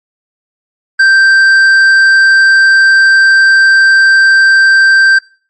sine tone with tanh clipping, 1568 Hz, G6, in tune, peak -4 dBFS, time 0.99-5.19 s, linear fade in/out 10 ms, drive 7 dB, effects noise-tail reverb RT60 0.4 s tail -23 dB re dry + MP3 32 kbps

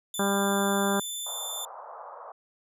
15% pulse tone with pitch glide, 3520 to 3544 Hz, A7 to A7, 0 to +12 cents, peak -26 dBFS, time 0.14-1.65 s, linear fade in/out 2 ms, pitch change +12 cents, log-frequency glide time 0.91-1.42 s
harmonic tone, 198.7 Hz, G3, 24 cents sharp, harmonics 1 / 2 / 3 / 4 / 5 / 6 / 7 / 8, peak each -27 / -30 / -32 / -33 / -34 / -35 / -35 / -36 dBFS, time 0.19-1 s, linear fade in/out 5 ms
white band-pass noise, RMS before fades -43 dBFS, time 1.26-2.32 s, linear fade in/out 5 ms, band 520 to 1200 Hz, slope 48 dB/octave
effects none

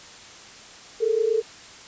sine tone pair together, 426.1 / 454.5 Hz, G#4 / A#4, +44 / -44 cents, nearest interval minor second, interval 112 cents, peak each -23 / -21 dBFS, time 1-1.42 s, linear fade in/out 20 ms, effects white hiss -44 dBFS RMS until 1.87 s + resampled to 16000 Hz

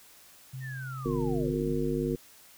sine tone, 130.81 Hz, C3, in tune, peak -36 dBFS, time 0.53-1.53 s, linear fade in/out 10 ms
sine linear sweep, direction down, 1864.7 to 49 Hz, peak -40 dBFS, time 0.6-1.78 s, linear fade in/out 50 ms
harmonic tone, 51 Hz, G#1, 31 cents flat, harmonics 1 / 3 / 5 / 7 / 9, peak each -37 / -33 / -32 / -32 / -33 dBFS, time 1.05-2.16 s, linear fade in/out 10 ms
effects white hiss -55 dBFS RMS until 2.57 s

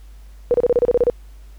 sine tone bursts, 484.5 Hz, B4, 33 cents flat, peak -11 dBFS, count 10, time 0.51-1.099 s, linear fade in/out 0 ms, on 31 ms, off 31 ms, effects added 50 Hz sine -38 dBFS peak until 1.58 s + pink hiss -56 dBFS RMS until 1.58 s

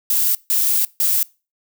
violet noise bursts at uneven times, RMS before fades -17 dBFS, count 3, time 0.1-0.35 / 0.5-0.85 / 1-1.23 s, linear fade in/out 2 ms, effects noise-tail reverb RT60 0.3 s tail -23 dB re dry

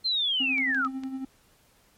sine linear sweep, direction down, 4211 to 1200 Hz, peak -23 dBFS, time 0.04-0.88 s, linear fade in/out 20 ms
triangle tone with tremolo, 264.7 Hz, C4, 20 cents sharp, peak -27 dBFS, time 0.4-1.25 s, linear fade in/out 5 ms, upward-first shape sine, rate 11 Hz, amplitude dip 55%
clicks, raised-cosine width 0.2 ms, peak -26 dBFS, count 4, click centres 0.581 / 0.747 / 0.849 / 1.036 s
effects pink hiss -62 dBFS RMS until 1.97 s + MP3 64 kbps

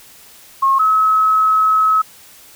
sine tone pair in turn, 1081 / 1285.5 Hz, C#6 / E6, -44 / -44 cents, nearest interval minor third, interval 300 cents, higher second, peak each -10 dBFS, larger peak neither, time 0.62-0.79 / 0.79-2.02 s, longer second, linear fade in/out 10 ms, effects white hiss -43 dBFS RMS until 2.55 s

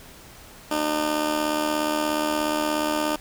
15% pulse tone with amplitude modulation, 303.2 Hz, D#4, 45 cents flat, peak -13 dBFS, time 0.71-3.16 s, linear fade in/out 5 ms, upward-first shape sine, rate 76.9 Hz, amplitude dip 65%, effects pink hiss -46 dBFS RMS until 3.2 s

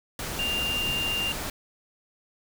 sine tone in noise, 2794 Hz, F7, in tune, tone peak -26 dBFS, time 0.39-1.32 s, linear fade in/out 2 ms, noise pink, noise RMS -33 dBFS, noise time 0.19-1.5 s, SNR +4 dB, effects none

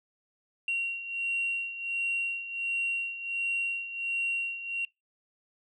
sine beating tone pair, 2749 / 2750.4 Hz, F7 / F7, -28 / -27 cents, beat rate 1.4 Hz, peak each -34 / -29 dBFS, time 0.68-4.85 s, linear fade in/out 2 ms, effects noise-tail reverb RT60 0.2 s tail -25 dB re dry + tanh soft clip ceiling -23 dBFS

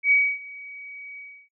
sine tone with ADSR envelope, 2265 Hz, C#7, 37 cents sharp, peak -14 dBFS, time 0.03-1.49 s, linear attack 82 ms, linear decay 270 ms, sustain -23 dB, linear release 310 ms, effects noise-tail reverb RT60 0.1 s tail -19 dB re dry

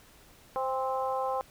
harmonic tone with a mistuned harmonic, 261.4 Hz, C4, 1 cent flat, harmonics 2 / 3 / 4 / 5, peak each -32 / -32 / -34 / -42 dBFS, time 0.56-1.41 s, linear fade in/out 0 ms, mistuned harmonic 3, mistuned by +26 cents, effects pink hiss -57 dBFS RMS until 1.5 s

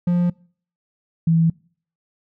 triangle / sine tone pair in turn, 175.7 / 164.28 Hz, F3 / E3, +11 / -6 cents, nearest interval minor second, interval 117 cents, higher first, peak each -13 dBFS, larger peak neither, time 0.07-0.3 / 1.27-1.5 s, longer neither, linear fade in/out 5 ms, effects noise-tail reverb RT60 0.5 s tail -25 dB re dry

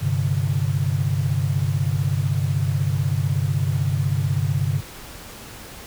sine chord, G suspended fourth, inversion none, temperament equal, 98 / 130.81 / 146.83 Hz, G2 / C3 / D3, 0 / 0 / 0 cents, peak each -23 dBFS, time 0.01-4.81 s, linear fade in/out 20 ms, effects pink hiss -39 dBFS RMS until 5.86 s

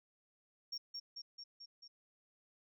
sine tone with echo, 5530 Hz, F8, 18 cents flat, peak -38 dBFS, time 0.72-0.78 s, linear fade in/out 10 ms, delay 220 ms, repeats 5, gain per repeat -3 dB, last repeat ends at 1.88 s, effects tanh soft clip ceiling -37 dBFS

